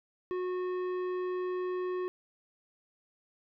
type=tone with tanh clipping; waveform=sine; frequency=364.8 Hz; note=F#4; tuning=24 cents flat; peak=-33 dBFS; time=0.31-2.08 s; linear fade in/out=0 ms; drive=12 dB; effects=none